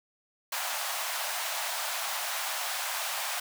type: high-pass noise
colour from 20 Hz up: pink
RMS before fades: -33 dBFS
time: 0.52-3.4 s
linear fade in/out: 5 ms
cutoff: 640 Hz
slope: 48 dB/octave
effects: none